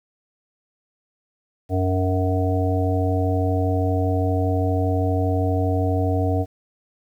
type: harmonic tone with a mistuned harmonic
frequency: 92.5 Hz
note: F#2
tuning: in tune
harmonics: 1 / 3 / 5 / 7 / 8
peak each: -20 / -25 / -27 / -28 / -29 dBFS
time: 1.69-6.46 s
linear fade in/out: 50 ms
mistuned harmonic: 3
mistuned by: +32 cents
effects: 9-bit